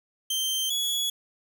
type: tone pair in turn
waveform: sawtooth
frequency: 3136 / 3374 Hz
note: G7 / G#7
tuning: 0 / +27 cents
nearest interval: minor second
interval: 127 cents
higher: second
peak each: -22 / -22 dBFS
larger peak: neither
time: 0.3-0.7 / 0.7-1.1 s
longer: neither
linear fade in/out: 5 ms
effects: none